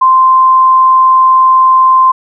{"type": "tone", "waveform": "sine", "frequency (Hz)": 1042, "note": "C6", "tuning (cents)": -7, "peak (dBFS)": -3, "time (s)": [0.01, 2.12], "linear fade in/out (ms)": 10, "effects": []}